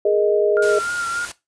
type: chord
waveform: sine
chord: Ab suspended second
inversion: none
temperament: equal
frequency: 415.3 / 466.2 / 622.3 Hz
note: Ab4 / Bb4 / Eb5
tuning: 0 / 0 / 0 cents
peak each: -16 / -22 / -19 dBFS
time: 0.05-0.79 s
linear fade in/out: 5 ms
type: tone with vibrato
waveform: sine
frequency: 1396.9 Hz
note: F6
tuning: in tune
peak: -21 dBFS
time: 0.57-1.25 s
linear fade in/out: 0 ms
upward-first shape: sine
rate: 3.4 Hz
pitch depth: 35 cents each way
type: noise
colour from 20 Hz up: white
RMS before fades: -31 dBFS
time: 0.62-1.32 s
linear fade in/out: 5 ms
effects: noise-tail reverb RT60 0.2 s tail -17 dB re dry + resampled to 22050 Hz